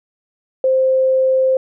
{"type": "tone", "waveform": "sine", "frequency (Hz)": 523.3, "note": "C5", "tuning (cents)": 0, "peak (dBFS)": -11, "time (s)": [0.64, 1.57], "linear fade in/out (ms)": 2, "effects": []}